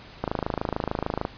click train, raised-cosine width 1 ms, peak -11 dBFS, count 28, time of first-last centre 0.24-1.251 s, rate 26.7 Hz, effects pink hiss -46 dBFS RMS until 1.37 s + resampled to 11025 Hz

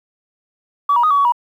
sine tone with pitch steps, 1144 / 957 / 1244 / 1135 / 1125 / 961 Hz, D6 / A#5 / D#6 / C#6 / C#6 / B5, -46 / +45 / -1 / +41 / +25 / -48 cents, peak -10 dBFS, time 0.89-1.322 s, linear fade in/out 5 ms, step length 72 ms, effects tanh soft clip ceiling -6 dBFS + 8-bit

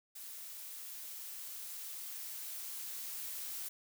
blue noise with level ramp, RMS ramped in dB -48 to -42 dBFS, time 0.15-3.69 s, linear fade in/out 10 ms, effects none

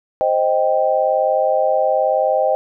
sine chord, C minor, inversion none, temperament equal, 523.3 / 622.3 / 784 Hz, C5 / Eb5 / G5, 0 / 0 / 0 cents, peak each -18 / -17 / -19 dBFS, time 0.21-2.55 s, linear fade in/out 0 ms, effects none

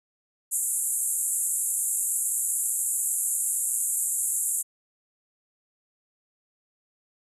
pink band-pass noise, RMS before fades -27 dBFS, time 0.51-4.63 s, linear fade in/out 20 ms, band 7200 to 12000 Hz, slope 96 dB/octave, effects none

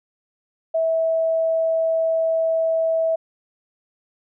sine tone, 651 Hz, E5, 22 cents flat, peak -17 dBFS, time 0.74-3.16 s, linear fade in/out 10 ms, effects none

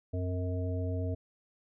harmonic tone with a mistuned harmonic, 91.4 Hz, F#2, 21 cents flat, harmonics 1 / 3 / 5 / 7, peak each -31 / -39 / -41 / -42 dBFS, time 0.13-1.15 s, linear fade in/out 10 ms, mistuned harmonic 3, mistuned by -54 cents, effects none

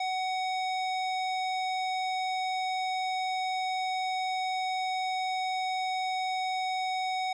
square tone with low-pass filter, 748 Hz, F#5, 19 cents sharp, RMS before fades -31 dBFS, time 0-7.33 s, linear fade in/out 5 ms, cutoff 4600 Hz, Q 1.4, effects none

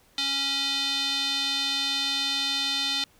square tone with band-pass filter, 276.6 Hz, C#4, 4 cents flat, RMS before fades -27 dBFS, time 0.18-3.04 s, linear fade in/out 2 ms, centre 3800 Hz, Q 4.3, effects pink hiss -60 dBFS RMS until 3.19 s

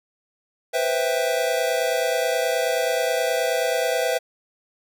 square chord, C major seventh, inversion third, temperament equal, 493.9 / 523.3 / 659.3 / 784 Hz, B4 / C5 / E5 / G5, 0 / 0 / 0 / 0 cents, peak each -26 / -27 / -25 / -31 dBFS, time 0.73-4.19 s, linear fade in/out 20 ms, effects none

